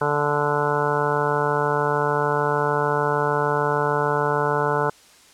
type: harmonic tone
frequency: 146.6 Hz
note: D3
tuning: 3 cents flat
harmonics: 1 / 2 / 3 / 4 / 5 / 6 / 7 / 8 / 9 / 10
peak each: -28 / -34 / -24 / -28 / -31 / -26 / -27 / -36 / -29 / -29 dBFS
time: 0.01-4.9 s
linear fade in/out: 5 ms
effects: white hiss -51 dBFS RMS until 5.33 s + low-pass 9000 Hz 12 dB/octave